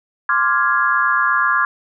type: chord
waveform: sine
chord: D half-diminished seventh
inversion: third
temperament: equal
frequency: 1046.5 / 1174.7 / 1396.9 / 1661.2 Hz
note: C6 / D6 / F6 / Ab6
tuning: 0 / 0 / 0 / 0 cents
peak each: -20 / -19 / -19 / -18 dBFS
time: 0.29-1.65 s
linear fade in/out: 2 ms
effects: none